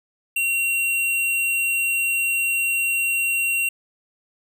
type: tone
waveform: square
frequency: 2745 Hz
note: F7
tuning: 31 cents flat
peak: -20 dBFS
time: 0.36-3.69 s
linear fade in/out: 5 ms
effects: none